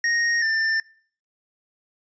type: tone pair in turn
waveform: square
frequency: 1864.7 / 1787 Hz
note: A#6 / A6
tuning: 0 / +26 cents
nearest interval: minor second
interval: 74 cents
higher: first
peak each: -20 dBFS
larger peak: neither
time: 0.04-0.42 / 0.42-0.8 s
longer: neither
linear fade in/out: 2 ms
effects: noise-tail reverb RT60 0.5 s tail -24 dB re dry + resampled to 16000 Hz